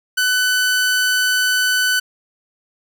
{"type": "tone", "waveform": "sawtooth", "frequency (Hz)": 1500, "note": "F#6", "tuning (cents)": 23, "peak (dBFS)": -11, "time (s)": [0.17, 2], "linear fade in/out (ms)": 10, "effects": []}